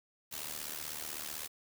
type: noise with amplitude modulation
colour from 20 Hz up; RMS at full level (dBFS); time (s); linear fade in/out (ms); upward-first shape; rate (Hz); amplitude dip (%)
white; -38; 0.31-1.48; 20; sine; 75.9; 80
effects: none